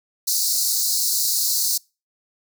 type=high-pass noise; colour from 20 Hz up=pink; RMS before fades=-21 dBFS; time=0.27-1.78 s; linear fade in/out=10 ms; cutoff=4100 Hz; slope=96 dB/octave; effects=noise-tail reverb RT60 0.3 s tail -26 dB re dry